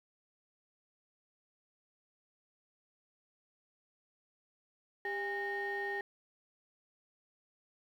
sine tone cluster, 397.6 / 813 / 1846 Hz, G4 / G#5 / A#6, +25 / -37 / -17 cents, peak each -38 / -40 / -36 dBFS, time 5.05-6.01 s, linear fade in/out 2 ms, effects tanh soft clip ceiling -30 dBFS + 11-bit

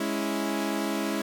sawtooth chord, C# minor, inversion second, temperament equal, 207.7 / 277.2 / 329.6 Hz, G#3 / C#4 / E4, 0 / 0 / 0 cents, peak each -27 / -28 / -27 dBFS, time 0-1.22 s, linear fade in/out 5 ms, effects none

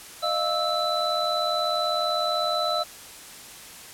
sine tone cluster, 614 / 694 / 1311 / 3992 Hz, D#5 / F5 / E6 / B7, -23 / -11 / -10 / +18 cents, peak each -28 dBFS, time 0.22-2.84 s, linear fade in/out 20 ms, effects white hiss -43 dBFS RMS until 3.93 s + low-pass 12000 Hz 12 dB/octave

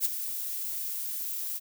violet noise with ADSR envelope, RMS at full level -24 dBFS, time 0-1.6 s, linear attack 53 ms, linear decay 16 ms, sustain -10 dB, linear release 36 ms, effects none

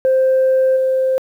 sine tone with level steps, 523.3 Hz, C5, in tune, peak -9 / -12 dBFS, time 0.05-1.18 s, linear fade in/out 0 ms, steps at 0.76 s, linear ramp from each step 10 ms, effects tanh soft clip ceiling -8 dBFS + 8-bit

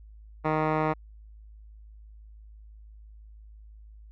10% pulse tone with low-pass filter, 155.56 Hz, D#3, in tune, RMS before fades -26 dBFS, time 0.44-0.94 s, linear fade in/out 20 ms, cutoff 1500 Hz, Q 2.6, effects added 53 Hz sine -46 dBFS peak until 4.11 s

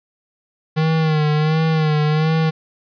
square tone with vibrato, 155.56 Hz, D#3, in tune, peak -15 dBFS, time 0.76-2.51 s, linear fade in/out 20 ms, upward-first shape sine, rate 1.4 Hz, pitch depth 55 cents each way, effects resampled to 11025 Hz + 9-bit

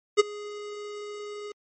square tone with ADSR envelope, 415.3 Hz, G#4, in tune, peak -13 dBFS, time 0.17-1.52 s, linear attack 29 ms, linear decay 18 ms, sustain -23 dB, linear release 4 ms, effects MP3 32 kbps

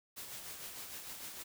white noise with tremolo, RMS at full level -45 dBFS, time 0.16-1.44 s, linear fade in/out 20 ms, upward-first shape sine, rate 6.6 Hz, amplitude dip 40%, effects none

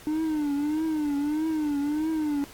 triangle tone with vibrato, 301.3 Hz, D4, 44 cents sharp, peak -22 dBFS, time 0.07-2.44 s, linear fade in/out 0 ms, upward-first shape triangle, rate 1.6 Hz, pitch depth 120 cents each way, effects pink hiss -48 dBFS RMS until 2.53 s + AAC 64 kbps

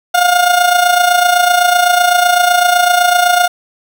30% pulse tone with amplitude modulation, 712 Hz, F5, 33 cents sharp, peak -3 dBFS, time 0.14-3.48 s, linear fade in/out 10 ms, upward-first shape sine, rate 27.9 Hz, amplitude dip 60%, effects none

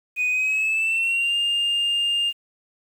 sine tone with pitch glide, 2489 to 2810 Hz, D#7 to F7, 0 to +10 cents, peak -17 dBFS, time 0.16-2.33 s, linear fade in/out 50 ms, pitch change +210 cents, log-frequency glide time 0.29-1.36 s, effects tanh soft clip ceiling -18 dBFS + 8-bit

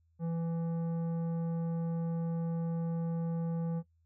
sine tone with tanh clipping, 166.5 Hz, E3, 18 cents sharp, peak -33 dBFS, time 0.19-3.83 s, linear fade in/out 50 ms, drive 11 dB, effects noise-tail reverb RT60 0.1 s tail -18 dB re dry + added 82 Hz sine -67 dBFS peak until 4.05 s

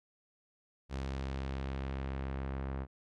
sawtooth tone with low-pass filter sweep, 67.1 Hz, C2, 44 cents sharp, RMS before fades -38 dBFS, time 0.89-2.87 s, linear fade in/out 50 ms, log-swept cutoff 6000 to 1500 Hz, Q 0.87, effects none

